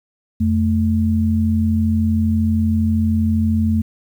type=tone pair together; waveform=sine; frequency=87.31 / 220 Hz; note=F2 / A3; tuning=0 / 0 cents; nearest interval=octave + major third; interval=1600 cents; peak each=-17 / -16 dBFS; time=0.4-3.82 s; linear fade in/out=10 ms; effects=8-bit